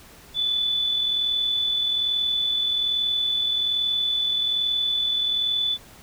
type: tone with amplitude modulation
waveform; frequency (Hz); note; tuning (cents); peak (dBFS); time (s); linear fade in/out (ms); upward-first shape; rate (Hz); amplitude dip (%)
sine; 3481; A7; -19; -19; 0.34-5.78; 50; sine; 41.2; 35
effects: pink hiss -48 dBFS RMS until 6.02 s